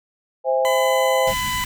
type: chord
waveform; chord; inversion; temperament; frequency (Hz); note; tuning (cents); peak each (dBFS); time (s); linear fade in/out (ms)
sine; C augmented; none; just; 523.3 / 654.1 / 817.6; C5 / E5 / G#5; 0 / -14 / -27; -18 / -23 / -23; 0.44-1.34; 50
type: tone with pitch glide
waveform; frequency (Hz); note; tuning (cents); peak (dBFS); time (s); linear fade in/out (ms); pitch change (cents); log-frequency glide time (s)
20% pulse; 1010 to 1000.7; B5 to B5; +39 to +23; -17; 0.65-1.64; 0; -16; 1.25-1.53
type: band-stop noise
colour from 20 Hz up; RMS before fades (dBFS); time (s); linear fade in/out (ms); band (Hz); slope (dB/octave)
pink; -30; 1.27-1.65; 2; 260 to 1500; 48
effects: none